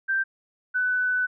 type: tone pair in turn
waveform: sine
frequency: 1568 / 1497.8 Hz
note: G6 / F#6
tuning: 0 / +21 cents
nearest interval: minor second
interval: 79 cents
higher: first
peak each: -21 dBFS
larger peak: neither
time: 0.08-0.24 / 0.74-1.27 s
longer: second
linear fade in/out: 20 ms
effects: none